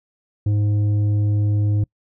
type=tone with tanh clipping; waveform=sine; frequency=103.83 Hz; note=G#2; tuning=in tune; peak=-17 dBFS; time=0.46-1.84 s; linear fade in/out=5 ms; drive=7 dB; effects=noise-tail reverb RT60 0.1 s tail -26 dB re dry